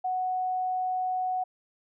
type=tone; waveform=sine; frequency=740 Hz; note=F#5; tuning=in tune; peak=-26 dBFS; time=0.04-1.44 s; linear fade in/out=10 ms; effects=none